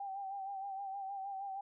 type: tone with vibrato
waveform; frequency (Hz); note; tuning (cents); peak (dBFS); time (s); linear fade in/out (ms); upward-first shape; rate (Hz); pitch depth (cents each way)
sine; 784; G5; 0; -39; 0-1.61; 5; sine; 6.4; 45
effects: none